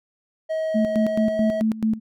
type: tone with pitch glide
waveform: triangle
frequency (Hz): 636 to 643.4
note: D#5 to E5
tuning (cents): +38 to -42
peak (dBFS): -20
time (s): 0.49-1.62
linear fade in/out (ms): 20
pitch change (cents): +20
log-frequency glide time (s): 0.95-1.43
type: tone with tremolo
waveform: sine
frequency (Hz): 220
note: A3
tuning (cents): 0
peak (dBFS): -17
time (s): 0.74-2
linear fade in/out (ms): 20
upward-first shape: square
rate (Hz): 4.6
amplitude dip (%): 80
effects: none